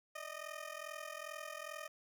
15% pulse ring-modulated tone, 615 Hz, D#5, 20 cents flat, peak -35 dBFS, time 0.15-1.88 s, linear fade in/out 5 ms, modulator 21.2 Hz, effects none

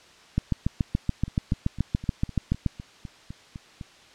two click trains, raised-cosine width 5 ms, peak -10 / -24 dBFS, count 17 / 11, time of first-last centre 0.38-2.662 / 1.28-3.812 s, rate 7.01 / 3.95 Hz, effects white hiss -52 dBFS RMS until 4.14 s + low-pass 5000 Hz 12 dB/octave

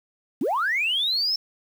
sine linear sweep, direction up, 204.5 to 5370 Hz, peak -20 dBFS, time 0.41-1.36 s, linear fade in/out 5 ms, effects tanh soft clip ceiling -16 dBFS + 8-bit

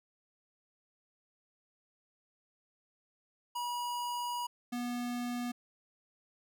square tone pair in turn, 967 / 243.1 Hz, B5 / B3, -37 / -27 cents, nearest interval 2 octaves, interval 2390 cents, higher first, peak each -35 / -35 dBFS, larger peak neither, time 3.55-4.47 / 4.72-5.52 s, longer first, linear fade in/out 10 ms, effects none

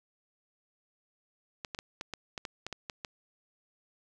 clicks, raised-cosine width 0.2 ms, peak -20 dBFS, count 11, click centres 1.648 / 1.748 / 1.789 / 2.011 / 2.137 / 2.378 / 2.452 / 2.666 / 2.727 / 2.898 / 3.048 s, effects none

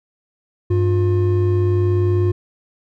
triangle tone pair together, 98.61 / 356.1 Hz, G2 / F4, +11 / +34 cents, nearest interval octave + minor seventh, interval 2223 cents, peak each -13 / -17 dBFS, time 0.7-2.32 s, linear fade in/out 10 ms, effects none

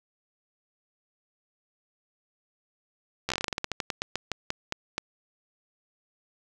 slowing click train, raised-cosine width 0.2 ms, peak -11 dBFS, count 21, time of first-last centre 3.29-4.98 s, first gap 13 ms, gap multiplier 1.17, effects none

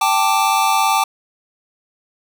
square chord, G suspended second, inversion none, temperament just, 784 / 882 / 1176 Hz, G5 / A5 / D6, 0 / +4 / +2 cents, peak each -19 / -18 / -19 dBFS, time 0.01-1.04 s, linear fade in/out 5 ms, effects none

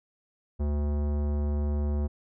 sine tone with tanh clipping, 73.2 Hz, D2, 5 cents flat, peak -27 dBFS, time 0.59-2.08 s, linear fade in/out 20 ms, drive 18 dB, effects none

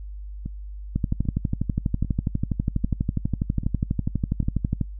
two click trains, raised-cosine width 5 ms, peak -18 / -10 dBFS, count 6 / 48, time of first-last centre 0.46-4.428 / 0.96-4.812 s, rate 1.26 / 12.2 Hz, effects noise-tail reverb RT60 0.1 s tail -24 dB re dry + added 50 Hz sine -33 dBFS peak until 4.99 s

